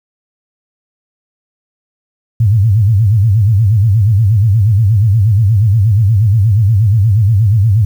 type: tone with vibrato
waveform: sine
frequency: 105.3 Hz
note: G#2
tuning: 24 cents sharp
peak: -6 dBFS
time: 2.4-7.85 s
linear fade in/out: 5 ms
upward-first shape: sine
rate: 8.4 Hz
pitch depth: 190 cents each way
effects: 7-bit